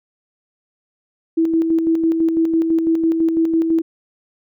sine tone with tremolo, 327 Hz, E4, 14 cents flat, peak -12 dBFS, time 1.37-3.82 s, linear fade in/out 10 ms, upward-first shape square, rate 6 Hz, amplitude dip 40%, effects none

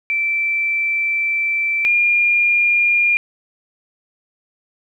sine tone pair in turn, 2334 / 2411 Hz, D7 / D7, -11 / +45 cents, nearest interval minor second, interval 56 cents, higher second, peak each -16 / -12 dBFS, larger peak second, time 0.1-1.85 / 1.85-3.17 s, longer first, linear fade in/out 0 ms, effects 9-bit

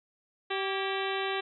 harmonic tone with a mistuned harmonic, 387.2 Hz, G4, 21 cents flat, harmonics 1 / 2 / 3 / 4 / 5 / 6 / 7 / 8 / 9 / 10, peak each -33 / -36 / -38 / -39 / -40 / -41 / -41 / -42 / -43 / -43 dBFS, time 0.5-1.41 s, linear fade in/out 10 ms, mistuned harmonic 4, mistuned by +74 cents, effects none

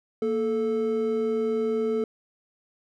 triangle tone pair together, 231.8 / 437.6 Hz, A#3 / A4, -10 / -9 cents, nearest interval major seventh, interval 1101 cents, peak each -27 / -22 dBFS, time 0.22-2.04 s, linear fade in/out 2 ms, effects none

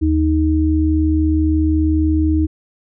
sine tone pair together, 78.08 / 312.3 Hz, D#2 / D#4, +7 / +7 cents, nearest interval 2 octaves, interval 2400 cents, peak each -15 dBFS, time 0.01-2.47 s, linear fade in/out 20 ms, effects none

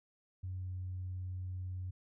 sine tone with pitch glide, 92.5 to 91.81 Hz, F#2 to F#2, 0 to -13 cents, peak -37 dBFS, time 0.43-1.91 s, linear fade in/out 10 ms, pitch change -13 cents, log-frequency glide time 0.56-0.7 s, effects tanh soft clip ceiling -33 dBFS

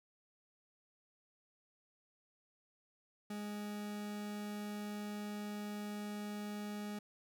40% pulse tone, 207.7 Hz, G#3, in tune, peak -40 dBFS, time 3.3-6.99 s, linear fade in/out 5 ms, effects none

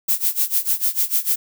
violet noise with tremolo, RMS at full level -17 dBFS, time 0.08-1.36 s, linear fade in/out 10 ms, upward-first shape sine, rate 6.7 Hz, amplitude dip 90%, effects none

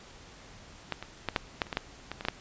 clicks, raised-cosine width 0.3 ms, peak -14 / -22 / -13 / -9 / -10 / -30 / -17 / -11 / -19 / -21 / -15 / -10 dBFS, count 12, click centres 0.923 / 1.026 / 1.287 / 1.362 / 1.618 / 1.668 / 1.728 / 1.771 / 2.116 / 2.209 / 2.251 / 2.285 s, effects pink hiss -51 dBFS RMS until 2.4 s + resampled to 16000 Hz

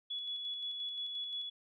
sine tone with tremolo, 3395 Hz, G#7, 37 cents sharp, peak -36 dBFS, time 0.1-1.5 s, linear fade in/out 10 ms, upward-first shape square, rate 5.7 Hz, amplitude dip 30%, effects none

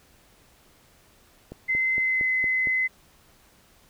click train, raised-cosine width 2 ms, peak -24 dBFS, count 6, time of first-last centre 1.52-2.672 s, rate 4.34 Hz
sine tone with pitch glide, 2060 to 2040 Hz, C7 to C7, -28 to -44 cents, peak -21 dBFS, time 1.68-2.88 s, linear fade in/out 20 ms, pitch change -16 cents, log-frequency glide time 1.97-2.27 s
effects pink hiss -58 dBFS RMS until 3.89 s

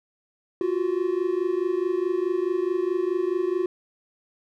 triangle tone pair together, 349.2 / 373.9 Hz, F4 / F#4, 0 / +18 cents, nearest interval minor second, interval 118 cents, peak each -23 dBFS, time 0.61-3.66 s, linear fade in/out 2 ms, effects none

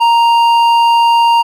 sine tone with hard clipping, 932.3 Hz, A#5, in tune, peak -8 dBFS, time 0-1.43 s, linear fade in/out 20 ms, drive 8 dB, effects none

